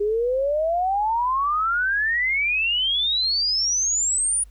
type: exponential sweep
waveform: sine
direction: up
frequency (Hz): 403.6 to 9750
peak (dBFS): -19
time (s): 0-4.44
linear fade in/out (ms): 10
effects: added 50 Hz sine -43 dBFS peak until 4.5 s + pink hiss -63 dBFS RMS until 4.5 s